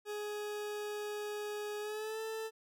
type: tone with pitch glide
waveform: 40% pulse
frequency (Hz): 417.7 to 442.5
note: G#4 to A4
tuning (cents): +10 to +10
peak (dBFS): -37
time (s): 0.05-2.51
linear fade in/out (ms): 50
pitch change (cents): +100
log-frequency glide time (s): 1.8-2.2
effects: none